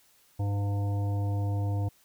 harmonic tone, 100.9 Hz, G#2, 49 cents flat, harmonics 1 / 3 / 5 / 7 / 9, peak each -26 / -39 / -43 / -43 / -47 dBFS, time 0.39-1.89 s, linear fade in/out 10 ms, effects white hiss -63 dBFS RMS until 2.04 s

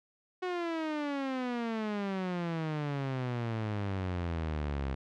sawtooth exponential sweep, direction down, 370 to 65.8 Hz, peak -28 dBFS, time 0.42-4.95 s, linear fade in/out 10 ms, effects low-pass 3000 Hz 12 dB/octave

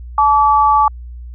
sine tone pair together, 863 / 1152 Hz, A5 / D6, -34 / -34 cents, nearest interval perfect fourth, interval 500 cents, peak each -11 dBFS, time 0.18-0.88 s, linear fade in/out 2 ms, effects added 60 Hz sine -28 dBFS peak until 1.34 s

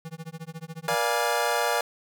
square tone with tremolo, 162.4 Hz, E3, 26 cents flat, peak -34 dBFS, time 0.05-0.95 s, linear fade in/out 0 ms, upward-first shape sine, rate 14 Hz, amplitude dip 100%
25% pulse chord, Bb dominant seventh, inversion none, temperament equal with one note detuned, 477.1 / 587.3 / 698.5 / 830.6 Hz, Bb4 / D5 / F5 / Ab5, +40 / 0 / 0 / 0 cents, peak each -25 dBFS, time 0.88-1.81 s, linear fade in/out 2 ms
effects none

